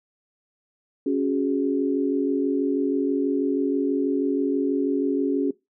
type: chord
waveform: sine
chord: C# suspended fourth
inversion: none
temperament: just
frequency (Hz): 277.2 / 369.6 / 415.8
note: C#4 / F#4 / G#4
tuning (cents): 0 / -2 / +2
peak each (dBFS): -22 / -26 / -27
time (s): 1.06-5.51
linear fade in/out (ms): 5
effects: noise-tail reverb RT60 0.2 s tail -21 dB re dry